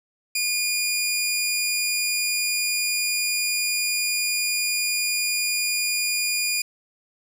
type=tone; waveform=15% pulse; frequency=2430 Hz; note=D#7; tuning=42 cents flat; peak=-15 dBFS; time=0.35-6.62 s; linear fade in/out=5 ms; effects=9-bit

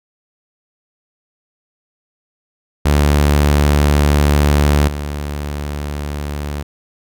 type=tone with level steps; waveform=sawtooth; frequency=73 Hz; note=D2; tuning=10 cents flat; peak=-6 / -17 dBFS; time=2.85-6.63 s; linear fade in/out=10 ms; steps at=4.88 s; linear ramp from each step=2 ms; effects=none

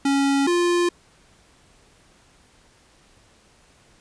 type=tone pair in turn; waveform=square; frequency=277.2 / 349.3 Hz; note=C#4 / F4; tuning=0 / 0 cents; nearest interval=major third; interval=400 cents; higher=second; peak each=-18 dBFS; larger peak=neither; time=0.05-0.47 / 0.47-0.89 s; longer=neither; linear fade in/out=5 ms; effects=pink hiss -56 dBFS RMS until 4 s + resampled to 22050 Hz

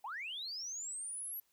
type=linear sweep; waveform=sine; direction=up; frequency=752 to 11840 Hz; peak=-39 dBFS; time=0.04-1.4 s; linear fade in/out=5 ms; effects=tanh soft clip ceiling -35 dBFS + white hiss -75 dBFS RMS until 1.52 s

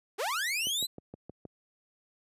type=linear sweep; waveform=sawtooth; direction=up; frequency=345 to 4098 Hz; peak=-26 dBFS; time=0.18-0.87 s; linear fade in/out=20 ms
type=click train; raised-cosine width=2 ms; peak=-29 dBFS; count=6; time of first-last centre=0.67-1.452 s; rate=6.39 Hz
effects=high-pass 100 Hz 12 dB/octave + resampled to 32000 Hz

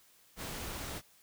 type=noise; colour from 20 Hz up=pink; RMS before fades=-41 dBFS; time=0.36-1.02 s; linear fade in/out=50 ms; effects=white hiss -64 dBFS RMS until 1.22 s

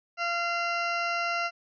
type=harmonic tone; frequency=688 Hz; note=F5; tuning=26 cents flat; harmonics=1 / 2 / 3 / 4 / 6 / 7 / 8 / 9; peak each=-32 / -30 / -35 / -34 / -45 / -43 / -44 / -51 dBFS; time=0.17-1.51 s; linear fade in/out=50 ms; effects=none

